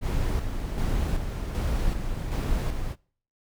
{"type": "noise with tremolo", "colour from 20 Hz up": "brown", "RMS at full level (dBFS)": -25, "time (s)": [0.01, 2.96], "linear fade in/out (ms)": 50, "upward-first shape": "square", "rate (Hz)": 1.3, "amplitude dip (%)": 45, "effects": ["noise-tail reverb RT60 0.5 s tail -25 dB re dry"]}